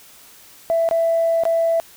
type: tone with dropouts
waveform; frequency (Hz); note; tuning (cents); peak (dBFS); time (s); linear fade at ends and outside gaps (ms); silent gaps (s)
sine; 663; E5; +10; -14; 0.7-1.8; 0; 0.889-0.911 / 1.436-1.453
effects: tanh soft clip ceiling -10 dBFS + white hiss -46 dBFS RMS until 1.96 s